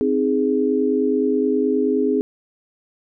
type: chord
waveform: sine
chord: Ab major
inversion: first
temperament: equal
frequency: 261.6 / 311.1 / 415.3 Hz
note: C4 / Eb4 / Ab4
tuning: 0 / 0 / 0 cents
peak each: -20 / -23 / -19 dBFS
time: 0.01-2.21 s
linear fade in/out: 0 ms
effects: none